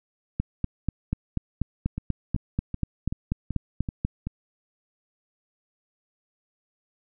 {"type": "two click trains", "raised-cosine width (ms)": 5, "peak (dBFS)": [-12, -17], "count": [16, 7], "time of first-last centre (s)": [[0.4, 4.05], [1.98, 4.27]], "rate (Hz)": [4.11, 2.62], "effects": []}